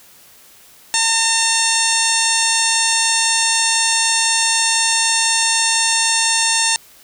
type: harmonic tone with a mistuned harmonic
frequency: 906 Hz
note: A#5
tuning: 50 cents flat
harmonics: 1 / 2 / 3 / 4 / 5 / 6 / 7 / 8 / 9 / 10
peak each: -23 / -23 / -23 / -23 / -23 / -23 / -23 / -23 / -23 / -23 dBFS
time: 0.94-6.76 s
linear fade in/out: 0 ms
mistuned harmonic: 5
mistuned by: -65 cents
effects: white hiss -46 dBFS RMS until 7.03 s